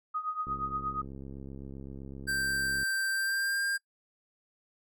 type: tone with tremolo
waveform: sine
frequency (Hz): 1249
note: D#6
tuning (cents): +6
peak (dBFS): -28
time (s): 0.14-1.02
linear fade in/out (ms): 10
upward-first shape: triangle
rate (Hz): 8.5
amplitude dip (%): 85
type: click train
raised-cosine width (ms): 3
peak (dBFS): -31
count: 161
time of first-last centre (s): 0.47-2.83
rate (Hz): 67.8
type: tone with pitch glide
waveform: square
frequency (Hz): 1568 to 1600.9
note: G6 to G6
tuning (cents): 0 to +36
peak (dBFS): -29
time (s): 2.27-3.78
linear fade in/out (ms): 20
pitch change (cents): +36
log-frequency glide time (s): 3.12-3.63
effects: noise-tail reverb RT60 0.1 s tail -23 dB re dry